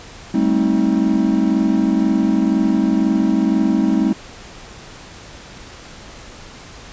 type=chord; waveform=triangle; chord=A half-diminished seventh; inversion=third; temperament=just; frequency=198 / 220 / 264 / 316.8 Hz; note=G3 / A3 / C4 / Eb4; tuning=+18 / 0 / +16 / +31 cents; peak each=-17 dBFS; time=0.34-4.13 s; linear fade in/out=5 ms; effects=pink hiss -38 dBFS RMS until 6.92 s + resampled to 16000 Hz